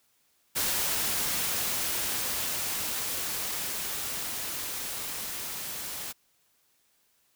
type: noise with level ramp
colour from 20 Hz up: white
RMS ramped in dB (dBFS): -28 to -37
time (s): 0.55-6.13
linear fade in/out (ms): 20
effects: white hiss -69 dBFS RMS until 7.35 s